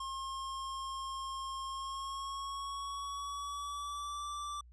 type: tone with pitch glide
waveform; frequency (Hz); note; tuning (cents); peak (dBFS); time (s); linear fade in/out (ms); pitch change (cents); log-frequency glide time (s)
square; 1072 to 1169; C6 to D6; +42 to -8; -39; 0-4.61; 5; +150; 1.66-4.29
effects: added 60 Hz sine -54 dBFS peak until 4.72 s + resampled to 22050 Hz